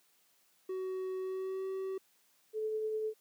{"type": "tone with pitch glide", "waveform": "triangle", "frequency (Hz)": [374.9, 382.1], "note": ["F#4", "G4"], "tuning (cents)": [23, -44], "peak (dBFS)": -33, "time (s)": [0.69, 1.98], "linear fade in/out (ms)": 5, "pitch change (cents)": 33, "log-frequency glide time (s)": [1.19, 1.66]}
{"type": "tone with tremolo", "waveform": "sine", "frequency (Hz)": 434.2, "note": "A4", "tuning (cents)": -23, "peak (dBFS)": -31, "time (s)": [2.53, 3.14], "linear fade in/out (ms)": 50, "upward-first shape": "triangle", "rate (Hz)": 10, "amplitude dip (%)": 30}
{"effects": ["white hiss -70 dBFS RMS until 3.2 s", "high-pass 150 Hz 12 dB/octave"]}